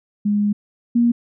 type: tone pair in turn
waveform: sine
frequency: 206.4 / 237 Hz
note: G#3 / A#3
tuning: -10 / +29 cents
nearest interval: major second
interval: 239 cents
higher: second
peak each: -15 / -12 dBFS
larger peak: second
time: 0.25-0.53 / 0.95-1.12 s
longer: first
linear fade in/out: 10 ms
effects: none